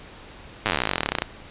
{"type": "slowing click train", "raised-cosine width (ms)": 0.3, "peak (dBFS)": -5, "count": 30, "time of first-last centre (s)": [0.66, 1.221], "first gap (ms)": 9, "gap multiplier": 1.05, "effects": ["pink hiss -44 dBFS RMS until 1.5 s", "resampled to 8000 Hz"]}